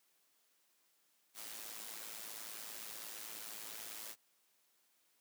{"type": "noise with amplitude modulation", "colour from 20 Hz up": "white", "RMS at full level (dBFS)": -45, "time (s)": [1.34, 4.16], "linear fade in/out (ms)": 50, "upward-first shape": "sine", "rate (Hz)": 109, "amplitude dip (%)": 65, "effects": ["white hiss -75 dBFS RMS until 5.2 s", "high-pass 200 Hz 12 dB/octave"]}